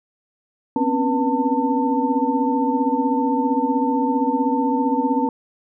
sine tone cluster, 246.5 / 263.5 / 279.1 / 484.6 / 896 Hz, B3 / C4 / C#4 / B4 / A5, -3 / +12 / +12 / -33 / +31 cents, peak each -26 / -21 / -24 / -26 / -22 dBFS, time 0.76-5.29 s, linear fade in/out 2 ms, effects none

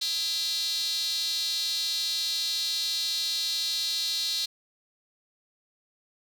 square tone with high-pass filter, 182.9 Hz, F#3, 20 cents flat, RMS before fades -29 dBFS, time 0.01-4.46 s, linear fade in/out 10 ms, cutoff 4100 Hz, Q 7.5, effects none

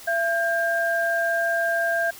sine tone pair together, 674.3 / 1600 Hz, E5 / G6, +39 / +35 cents, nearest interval octave + minor third, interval 1496 cents, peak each -23 dBFS, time 0.07-2.11 s, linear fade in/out 10 ms, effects white hiss -43 dBFS RMS until 2.19 s

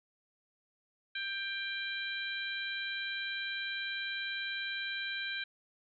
harmonic tone, 790 Hz, G5, 13 cents sharp, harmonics 2 / 3 / 4 / 5, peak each -38 / -41 / -43 / -42 dBFS, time 1.15-5.44 s, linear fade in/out 5 ms, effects none

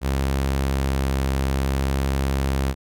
sawtooth tone with vibrato, 67.5 Hz, C#2, 45 cents flat, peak -16 dBFS, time 0.01-2.75 s, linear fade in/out 50 ms, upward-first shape sine, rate 0.59 Hz, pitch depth 8 cents each way, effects none

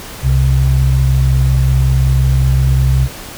sine tone pair together, 65.34 / 130.81 Hz, C2 / C3, -2 / 0 cents, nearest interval octave, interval 1202 cents, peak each -11 dBFS, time 0.22-3.09 s, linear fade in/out 50 ms, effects pink hiss -30 dBFS RMS until 3.37 s

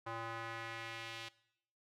square tone with band-pass filter sweep, 114.3 Hz, A#2, 34 cents flat, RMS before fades -45 dBFS, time 0.06-1.29 s, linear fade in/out 10 ms, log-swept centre 1100 to 3200 Hz, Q 1.4, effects noise-tail reverb RT60 0.7 s tail -19 dB re dry

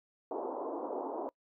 pink band-pass noise, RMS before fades -38 dBFS, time 0.31-1.29 s, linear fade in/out 0 ms, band 280 to 1000 Hz, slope 48 dB/octave, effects noise-tail reverb RT60 0.1 s tail -25 dB re dry

